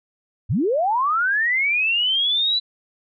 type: linear sweep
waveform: sine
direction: up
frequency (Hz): 73.42 to 3999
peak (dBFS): -17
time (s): 0.49-2.6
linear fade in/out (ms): 20
effects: none

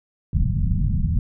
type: low-pass noise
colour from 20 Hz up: pink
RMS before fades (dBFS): -20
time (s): 0.33-1.19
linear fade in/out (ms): 2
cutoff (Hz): 200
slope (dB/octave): 48
effects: none

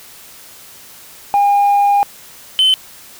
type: tone pair in turn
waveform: sine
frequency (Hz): 810 / 3058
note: G#5 / G7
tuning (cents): -43 / -44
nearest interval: octave + major seventh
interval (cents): 2299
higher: second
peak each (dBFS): -7 / -6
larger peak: second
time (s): 1.34-2.03 / 2.59-2.74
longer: first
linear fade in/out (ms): 0
effects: tanh soft clip ceiling -7 dBFS + white hiss -39 dBFS RMS until 3.19 s

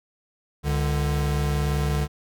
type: tone pair together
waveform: square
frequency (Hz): 69.3 / 147.31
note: C#2 / D3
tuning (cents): 0 / +6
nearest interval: octave + minor second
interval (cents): 1306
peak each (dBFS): -25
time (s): 0.63-2.08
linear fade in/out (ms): 50
effects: none

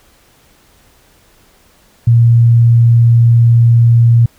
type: tone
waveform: sine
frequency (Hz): 117.2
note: A#2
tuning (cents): +10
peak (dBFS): -4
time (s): 2.07-4.26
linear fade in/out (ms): 5
effects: pink hiss -49 dBFS RMS until 4.38 s

